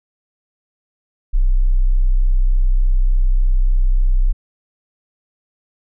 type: tone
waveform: sine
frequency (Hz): 31.7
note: B0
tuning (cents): +46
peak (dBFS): -10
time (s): 1.33-4.33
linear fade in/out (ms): 20
effects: none